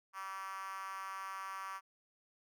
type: tone with high-pass filter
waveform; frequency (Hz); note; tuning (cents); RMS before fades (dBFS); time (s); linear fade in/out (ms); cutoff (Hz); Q
5% pulse; 192.6; G3; -30; -44; 0.13-1.81; 50; 1100; 6.3
effects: none